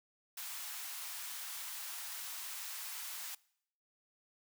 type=high-pass noise; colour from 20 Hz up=white; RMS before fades=-44 dBFS; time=0.37-3.35 s; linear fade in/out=5 ms; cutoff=800 Hz; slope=24 dB/octave; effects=noise-tail reverb RT60 0.7 s tail -23 dB re dry